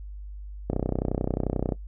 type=click train; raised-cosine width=2 ms; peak=-12 dBFS; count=33; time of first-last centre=0.7-1.722 s; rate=31.3 Hz; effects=noise-tail reverb RT60 0.1 s tail -18 dB re dry + added 50 Hz sine -36 dBFS peak until 1.87 s